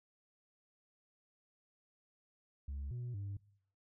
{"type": "tone with pitch steps", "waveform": "sine", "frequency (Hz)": [69.8, 122.1, 99.7], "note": ["C#2", "B2", "G2"], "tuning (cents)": [13, -19, 30], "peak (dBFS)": -37, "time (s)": [2.68, 3.37], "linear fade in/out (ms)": 5, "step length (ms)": 230, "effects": ["noise-tail reverb RT60 0.7 s tail -24 dB re dry", "tanh soft clip ceiling -38 dBFS"]}